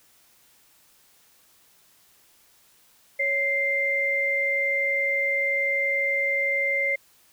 sine tone pair together, 554.4 / 2093 Hz, C#5 / C7, 0 / 0 cents, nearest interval octave + major seventh, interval 2300 cents, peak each -29 / -22 dBFS, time 3.19-6.96 s, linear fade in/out 10 ms, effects white hiss -59 dBFS RMS until 7.32 s

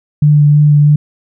sine tone with vibrato, 147.8 Hz, D3, 11 cents sharp, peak -4 dBFS, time 0.22-0.96 s, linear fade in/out 5 ms, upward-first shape sine, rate 3.1 Hz, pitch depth 14 cents each way, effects none

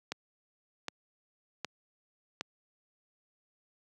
click train, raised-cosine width 0.2 ms, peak -17 dBFS, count 4, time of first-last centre 0.12-2.41 s, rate 1.31 Hz, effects high-pass 150 Hz 12 dB/octave

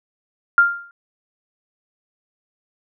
sine tone with exponential decay, 1396.9 Hz, F6, in tune, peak -6 dBFS, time 0.58-0.91 s, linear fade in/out 1 ms, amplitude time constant 71 ms, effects none

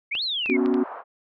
sine exponential two-way sweep, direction up then down, 2086 to 4400 to 2086 Hz, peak -24 dBFS, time 0.11-0.57 s, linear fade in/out 10 ms, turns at 0.23 s
clicks, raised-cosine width 0.3 ms, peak -20 dBFS, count 5, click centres 0.152 / 0.46 / 0.499 / 0.66 / 0.742 s
sine chord, B suspended second, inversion none, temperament equal, 246.9 / 277.2 / 370 Hz, B3 / C#4 / F#4, 0 / 0 / 0 cents, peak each -23 dBFS, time 0.49-0.84 s, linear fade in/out 10 ms
pink band-pass noise, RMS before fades -37 dBFS, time 0.53-1.04 s, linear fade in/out 50 ms, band 620 to 1200 Hz, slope 24 dB/octave
effects none

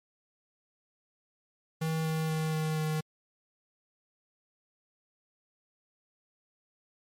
square tone with pitch steps, 160 / 158.89 / 157.8 / 156.71 / 155.62 Hz, D#3 / D#3 / D#3 / D#3 / D#3, +49 / +37 / +25 / +13 / +1 cents, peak -29 dBFS, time 1.81-3.01 s, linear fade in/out 10 ms, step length 240 ms, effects MP3 64 kbps

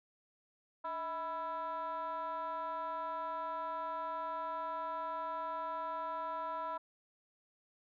sine tone with frequency modulation, 987.8 Hz, B5, in tune, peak -35 dBFS, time 0.84-6.78 s, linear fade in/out 10 ms, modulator 346 Hz, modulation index 0.94, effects tanh soft clip ceiling -34 dBFS

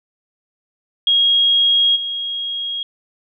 sine tone with level steps, 3278 Hz, G#7, 23 cents flat, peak -11 / -21 dBFS, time 1.07-2.83 s, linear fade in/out 2 ms, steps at 1.95 s, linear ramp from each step 20 ms, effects none

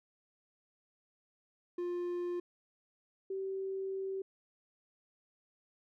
triangle / sine tone pair in turn, 352.2 / 385.1 Hz, F4 / G4, +15 / -31 cents, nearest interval major second, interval 154 cents, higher second, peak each -32 / -35 dBFS, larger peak first, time 1.78-2.4 / 3.3-4.22 s, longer second, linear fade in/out 5 ms, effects none

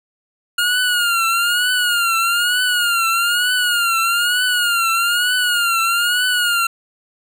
25% pulse tone with vibrato, 1418 Hz, F6, 26 cents sharp, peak -11 dBFS, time 0.58-6.67 s, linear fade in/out 5 ms, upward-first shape triangle, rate 1.1 Hz, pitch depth 100 cents each way, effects none

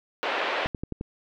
pink band-pass noise, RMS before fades -28 dBFS, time 0.23-0.67 s, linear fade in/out 0 ms, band 430 to 3200 Hz, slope 24 dB/octave
click train, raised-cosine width 3 ms, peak -18 dBFS, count 5, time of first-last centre 0.66-1.011 s, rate 11.4 Hz
effects none

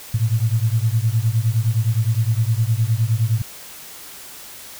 sine beating tone pair, 108.2 / 117.9 Hz, A2 / A#2, -29 / +20 cents, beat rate 9.7 Hz, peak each -18 / -19 dBFS, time 0.14-3.42 s, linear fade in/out 5 ms, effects white hiss -38 dBFS RMS until 4.79 s

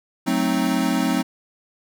square chord, F# diminished seventh, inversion none, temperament equal, 185 / 220 / 261.6 / 311.1 Hz, F#3 / A3 / C4 / Eb4, 0 / 0 / 0 / 0 cents, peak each -26 / -26 / -23 / -26 dBFS, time 0.26-1.23 s, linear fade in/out 20 ms, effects none

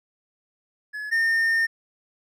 triangle tone pair in turn, 1702 / 1820.5 Hz, G#6 / A#6, +42 / -41 cents, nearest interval minor second, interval 117 cents, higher second, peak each -28 / -17 dBFS, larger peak second, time 0.93-1.11 / 1.11-1.67 s, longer second, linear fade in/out 20 ms, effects none

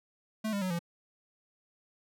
square tone with pitch steps, 217.8 / 200.9 / 185.28 / 170.88 Hz, A3 / G3 / F#3 / F3, -17 / +43 / +3 / -37 cents, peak -31 dBFS, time 0.44-0.792 s, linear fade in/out 10 ms, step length 88 ms, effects none

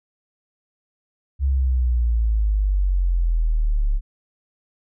sine exponential sweep, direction down, 69.3 to 34.65 Hz, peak -16 dBFS, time 1.39-4.01 s, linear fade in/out 50 ms, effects none

